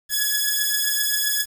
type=beating tone pair; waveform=5% pulse; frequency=1689 / 1696.6 Hz; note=G#6 / G#6; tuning=+29 / +36 cents; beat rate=7.6 Hz; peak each=-11 / -13 dBFS; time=0.09-1.46 s; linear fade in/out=50 ms; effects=7-bit